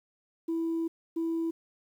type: tone bursts at uneven times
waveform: sine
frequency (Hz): 329.6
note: E4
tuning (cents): 0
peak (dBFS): -26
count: 2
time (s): 0.48-0.88 / 1.16-1.51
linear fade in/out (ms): 10
effects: tanh soft clip ceiling -25 dBFS + 10-bit